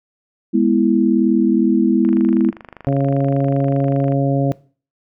sine chord, E major, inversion first, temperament equal, 207.7 / 246.9 / 329.6 Hz, G#3 / B3 / E4, 0 / 0 / 0 cents, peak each -16 dBFS, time 0.53-2.51 s, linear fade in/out 20 ms
click train, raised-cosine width 0.5 ms, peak -20 dBFS, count 53, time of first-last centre 2.05-4.122 s, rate 25.1 Hz
harmonic tone, 138.1 Hz, C#3, 6 cents flat, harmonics 1 / 2 / 3 / 4 / 5, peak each -16 / -19 / -27 / -22 / -26 dBFS, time 2.87-4.52 s, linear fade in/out 0 ms
effects noise-tail reverb RT60 0.4 s tail -20 dB re dry

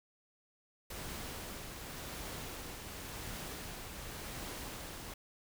pink noise with tremolo, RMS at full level -43 dBFS, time 0.9-5.14 s, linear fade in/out 5 ms, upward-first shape triangle, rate 0.91 Hz, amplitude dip 35%, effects none

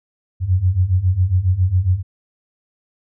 sine beating tone pair, 87.8 / 95.1 Hz, F2 / F#2, +10 / +48 cents, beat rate 7.3 Hz, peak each -18 / -15 dBFS, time 0.4-2.03 s, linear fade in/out 50 ms, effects none

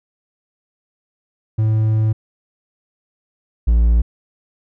triangle tone pair in turn, 109.3 / 57.27 Hz, A2 / A#1, -11 / -30 cents, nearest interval major seventh, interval 1119 cents, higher first, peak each -11 / -8 dBFS, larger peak second, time 1.58-2.13 / 3.67-4.02 s, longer first, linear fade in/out 10 ms, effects none

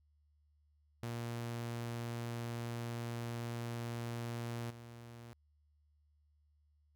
sawtooth tone with level steps, 117.8 Hz, A#2, 19 cents sharp, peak -35 / -46 dBFS, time 1.03-5.33 s, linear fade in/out 0 ms, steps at 4.7 s, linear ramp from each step 5 ms, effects added 74 Hz sine -69 dBFS peak until 6.95 s

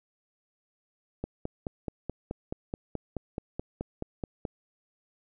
click train, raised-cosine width 2 ms, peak -19 dBFS, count 16, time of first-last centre 1.24-4.452 s, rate 4.67 Hz, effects none

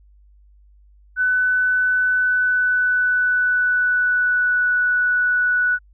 sine tone with pitch glide, 1500 to 1477.6 Hz, F#6 to F#6, +23 to -3 cents, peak -15 dBFS, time 1.16-5.79 s, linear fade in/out 50 ms, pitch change -26 cents, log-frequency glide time 2.18-4.71 s, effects added 50 Hz sine -48 dBFS peak until 5.93 s

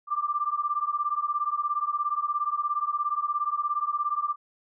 sine beating tone pair, 1174.7 / 1191.7 Hz, D6 / D6, 0 / +25 cents, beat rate 17 Hz, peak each -28 dBFS, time 0.07-4.36 s, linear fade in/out 50 ms, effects none

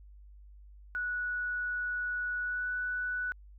sine tone with pitch glide, 1470 to 1484.5 Hz, F#6 to F#6, -12 to +5 cents, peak -31 dBFS, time 0.95-3.32 s, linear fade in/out 0 ms, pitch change +17 cents, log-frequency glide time 2.42-2.69 s, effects added 50 Hz sine -50 dBFS peak until 3.58 s

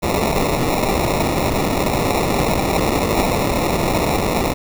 white noise with sample-and-hold, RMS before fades -18 dBFS, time 0.02-4.54 s, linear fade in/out 20 ms, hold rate 1575 Hz, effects none

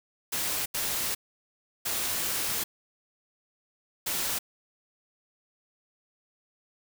white noise bursts at uneven times, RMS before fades -30 dBFS, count 4, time 0.32-0.66 / 0.74-1.15 / 1.85-2.64 / 4.06-4.39 s, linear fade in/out 10 ms, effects none

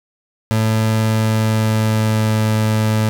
30% pulse tone with pitch glide, 110.2 to 108.93 Hz, A2 to A2, +3 to -17 cents, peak -11 dBFS, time 0.51-3.09 s, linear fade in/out 0 ms, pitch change -20 cents, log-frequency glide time 1.07-2.46 s, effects none

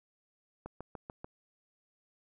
click train, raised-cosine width 1 ms, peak -28 dBFS, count 5, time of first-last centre 0.66-1.245 s, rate 6.84 Hz, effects none

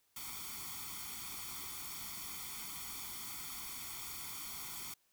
white noise with comb filter, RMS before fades -45 dBFS, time 0.16-4.94 s, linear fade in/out 5 ms, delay 0.89 ms, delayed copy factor +0.9, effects white hiss -75 dBFS RMS until 5.12 s

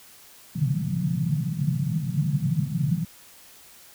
white band-pass noise, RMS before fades -25 dBFS, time 0.55-3.05 s, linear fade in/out 10 ms, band 130 to 170 Hz, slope 48 dB/octave, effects white hiss -50 dBFS RMS until 3.94 s

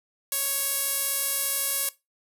sawtooth tone with band-pass filter, 554.4 Hz, C#5, in tune, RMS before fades -27 dBFS, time 0.32-1.89 s, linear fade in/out 2 ms, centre 12000 Hz, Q 1.9, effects noise-tail reverb RT60 0.2 s tail -18 dB re dry

